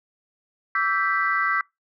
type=chord; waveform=sine; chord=E minor seventh; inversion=third; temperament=equal with one note detuned; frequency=1150.5 / 1318.5 / 1568 / 1975.5 Hz; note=D6 / E6 / G6 / B6; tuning=-36 / 0 / 0 / 0 cents; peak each=-25 dBFS; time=0.75-1.61 s; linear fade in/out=2 ms; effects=noise-tail reverb RT60 0.2 s tail -26 dB re dry + tanh soft clip ceiling -9 dBFS